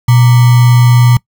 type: tone with sample-and-hold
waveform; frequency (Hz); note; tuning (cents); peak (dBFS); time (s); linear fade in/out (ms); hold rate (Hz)
sine; 121.9; B2; -22; -3; 0.08-1.17; 5; 1050
effects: noise-tail reverb RT60 0.1 s tail -23 dB re dry